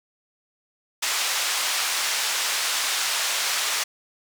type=band-pass noise; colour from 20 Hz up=white; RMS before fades=-25 dBFS; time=1.02-3.84 s; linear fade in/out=10 ms; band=830 to 6600 Hz; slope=12 dB/octave; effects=none